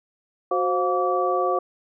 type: tone cluster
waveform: sine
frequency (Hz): 368 / 526 / 711 / 1152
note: F#4 / C5 / F5 / D6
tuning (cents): -9 / +9 / +31 / -34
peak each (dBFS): -25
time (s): 0.51-1.59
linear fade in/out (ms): 5
effects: none